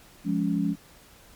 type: chord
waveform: sine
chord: Db major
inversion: first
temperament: equal with one note detuned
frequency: 174.61 / 207.7 / 280.6 Hz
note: F3 / Ab3 / Db4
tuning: 0 / 0 / +21 cents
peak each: -27 dBFS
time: 0.24-0.76 s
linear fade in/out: 50 ms
effects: pink hiss -53 dBFS RMS until 1.35 s + MP3 96 kbps